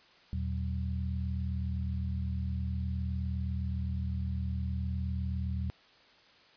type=tone cluster; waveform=sine; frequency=80.4 / 119.9 / 188 Hz; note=E2 / A#2 / F#3; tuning=-43 / +49 / +28 cents; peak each=-32 / -38 / -39 dBFS; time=0.33-5.7 s; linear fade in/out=0 ms; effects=white hiss -60 dBFS RMS until 6.56 s + resampled to 11025 Hz